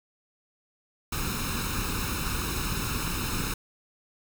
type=noise with comb filter; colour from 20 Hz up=pink; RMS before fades=-30 dBFS; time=1.12-3.54 s; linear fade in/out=5 ms; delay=0.76 ms; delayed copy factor=+0.75; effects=none